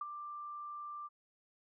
sine tone with ADSR envelope, 1182 Hz, D6, 11 cents sharp, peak -34 dBFS, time 0.01-1.09 s, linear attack 4 ms, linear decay 25 ms, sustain -8 dB, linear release 31 ms, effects none

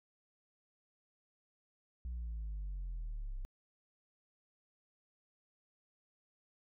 sine linear sweep, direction down, 61.74 to 30.87 Hz, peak -36 dBFS, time 2.05-3.45 s, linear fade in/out 0 ms, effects tanh soft clip ceiling -37 dBFS

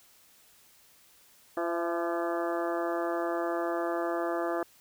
harmonic tone with a mistuned harmonic, 170.8 Hz, F3, 38 cents flat, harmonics 2 / 3 / 4 / 5 / 6 / 7 / 8 / 9 / 10, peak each -32 / -36 / -33 / -41 / -43 / -38 / -45 / -45 / -44 dBFS, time 1.57-4.63 s, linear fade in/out 2 ms, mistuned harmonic 4, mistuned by -28 cents, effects white hiss -60 dBFS RMS until 4.8 s

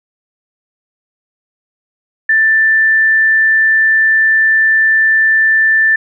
sine tone, 1770 Hz, A6, 10 cents sharp, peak -7 dBFS, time 2.29-5.96 s, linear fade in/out 5 ms, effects none

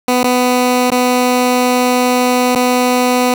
15% pulse tone with dropouts, 249.3 Hz, B3, 16 cents sharp, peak -4 dBFS, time 0.08-3.34 s, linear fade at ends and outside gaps 2 ms, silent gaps 0.232-0.241 / 0.903-0.918 / 2.551-2.558 s, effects none

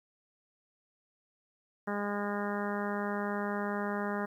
harmonic tone, 204.3 Hz, G#3, 28 cents flat, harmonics 1 / 2 / 3 / 4 / 5 / 6 / 7 / 8 / 9, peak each -35 / -38 / -40 / -41 / -42 / -43 / -43 / -44 / -45 dBFS, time 1.87-4.26 s, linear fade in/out 10 ms, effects 11-bit

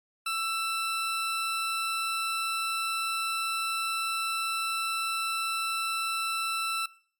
20% pulse tone, 1331 Hz, E6, 16 cents sharp, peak -23 dBFS, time 0.26-6.86 s, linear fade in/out 5 ms, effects noise-tail reverb RT60 0.5 s tail -20 dB re dry + MP3 96 kbps

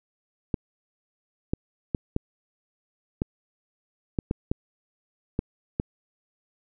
clicks, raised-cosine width 3 ms, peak -11 dBFS, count 10, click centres 0.542 / 1.535 / 1.948 / 2.164 / 3.219 / 4.188 / 4.311 / 4.515 / 5.391 / 5.799 s, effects none

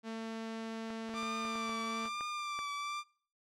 sawtooth tone, 224.4 Hz, A3, 34 cents sharp, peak -35 dBFS, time 0.03-2.1 s, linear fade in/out 50 ms
clicks, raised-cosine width 0.5 ms, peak -31 dBFS, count 10, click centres 0.904 / 1.093 / 1.14 / 1.23 / 1.452 / 1.556 / 1.694 / 2.056 / 2.209 / 2.59 s
sawtooth tone with vibrato, 1180 Hz, D6, 8 cents sharp, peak -33 dBFS, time 1.13-3.04 s, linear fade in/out 50 ms, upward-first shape triangle, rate 1.1 Hz, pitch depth 45 cents each way
effects noise-tail reverb RT60 0.5 s tail -25 dB re dry + low-pass 6000 Hz 12 dB/octave

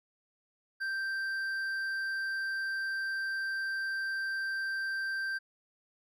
triangle tone with hard clipping, 1568 Hz, G6, in tune, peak -33 dBFS, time 0.8-5.39 s, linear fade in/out 20 ms, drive 8 dB, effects none

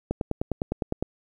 click train, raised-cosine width 2 ms, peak -12 dBFS, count 10, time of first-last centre 0.11-1.026 s, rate 9.83 Hz, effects 9-bit

